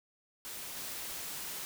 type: noise with level steps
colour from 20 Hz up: white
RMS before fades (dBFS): -43 / -41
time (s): 0.45-1.65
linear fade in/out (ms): 0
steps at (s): 0.76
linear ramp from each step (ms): 10
effects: none